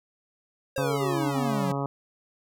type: exponential sweep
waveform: square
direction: down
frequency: 548 to 174.61 Hz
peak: -28 dBFS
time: 0.76-1.72 s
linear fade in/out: 5 ms
type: harmonic tone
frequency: 139.3 Hz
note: C#3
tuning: 9 cents sharp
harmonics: 1 / 2 / 3 / 4 / 5 / 6 / 7 / 8 / 9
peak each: -30 / -33 / -35 / -36 / -37 / -38 / -38 / -39 / -40 dBFS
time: 0.78-1.86 s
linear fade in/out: 0 ms
effects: none